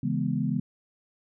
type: chord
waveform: sine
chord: C# minor seventh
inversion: none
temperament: equal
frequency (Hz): 138.59 / 164.81 / 207.7 / 246.9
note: C#3 / E3 / G#3 / B3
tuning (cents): 0 / 0 / 0 / 0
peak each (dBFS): -30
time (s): 0.03-0.6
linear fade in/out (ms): 5
effects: none